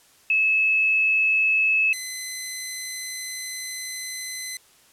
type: tone pair in turn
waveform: sine / 10% pulse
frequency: 2596 / 2032 Hz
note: E7 / B6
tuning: -27 / +49 cents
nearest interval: major third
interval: 424 cents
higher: first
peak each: -17 / -21 dBFS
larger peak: first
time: 0.3-1.93 / 1.93-4.57 s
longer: second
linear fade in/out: 2 ms
effects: white hiss -56 dBFS RMS until 4.92 s + low-pass 12000 Hz 12 dB/octave